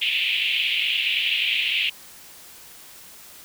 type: band-pass noise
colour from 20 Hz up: white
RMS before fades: -23 dBFS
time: 0.01-1.9 s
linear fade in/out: 10 ms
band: 2400 to 3200 Hz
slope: 48 dB/octave
effects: white hiss -45 dBFS RMS until 3.44 s